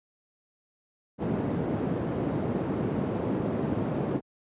white band-pass noise, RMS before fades -29 dBFS, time 1.18-4.21 s, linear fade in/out 50 ms, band 110 to 330 Hz, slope 12 dB/octave, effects high-pass 60 Hz 12 dB/octave + resampled to 8000 Hz

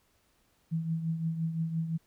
sine tone with tremolo, 163.1 Hz, E3, 18 cents flat, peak -26 dBFS, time 0.71-1.98 s, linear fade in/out 20 ms, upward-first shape triangle, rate 5.8 Hz, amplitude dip 65%, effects pink hiss -70 dBFS RMS until 2.06 s

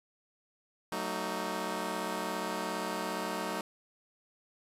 10% pulse chord, D# diminished, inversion first, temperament just, 186.68 / 224 / 311.1 Hz, F#3 / A3 / D#4, +16 / +31 / 0 cents, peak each -30 dBFS, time 0.92-3.61 s, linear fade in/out 2 ms, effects resampled to 32000 Hz + 10-bit

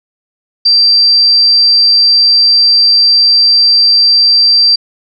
sine tone, 4699 Hz, D8, in tune, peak -4 dBFS, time 0.65-4.76 s, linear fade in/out 10 ms, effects none

